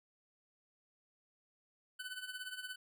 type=tone with tremolo; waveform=25% pulse; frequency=1504 Hz; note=F#6; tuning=28 cents sharp; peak=-36 dBFS; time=1.99-2.76 s; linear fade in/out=10 ms; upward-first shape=triangle; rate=17 Hz; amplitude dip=80%; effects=none